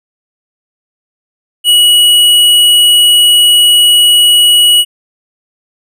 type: tone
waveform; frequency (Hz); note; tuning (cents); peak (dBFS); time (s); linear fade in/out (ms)
square; 2920; F#7; -24; -4; 1.64-4.85; 50
effects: none